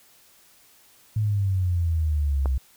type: exponential sweep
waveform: sine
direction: down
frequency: 109.3 to 64.1 Hz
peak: -20 dBFS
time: 1.16-2.58 s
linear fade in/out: 5 ms
type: click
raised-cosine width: 1 ms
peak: -17 dBFS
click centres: 2.458 s
effects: white hiss -56 dBFS RMS until 2.76 s